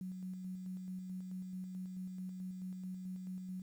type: tone with tremolo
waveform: sine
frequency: 185 Hz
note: F#3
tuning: in tune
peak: -40 dBFS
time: 0.01-3.62 s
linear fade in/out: 2 ms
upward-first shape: square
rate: 4.6 Hz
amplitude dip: 30%
effects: 11-bit